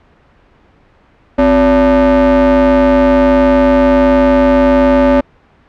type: ring-modulated tone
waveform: square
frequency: 155.56 Hz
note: D#3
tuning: in tune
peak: -4 dBFS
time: 1.38-5.21 s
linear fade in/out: 10 ms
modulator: 416 Hz
effects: pink hiss -48 dBFS RMS until 5.68 s + low-pass 2000 Hz 12 dB/octave